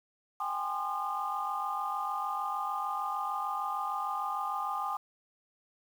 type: chord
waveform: sine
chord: Ab major seventh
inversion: third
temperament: equal with one note detuned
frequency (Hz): 784 / 830.6 / 1046.5 / 1214.7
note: G5 / Ab5 / C6 / Eb6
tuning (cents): 0 / 0 / 0 / -42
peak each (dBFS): -37 / -37 / -38 / -34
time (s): 0.4-4.97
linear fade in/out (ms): 5
effects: tanh soft clip ceiling -22 dBFS + 9-bit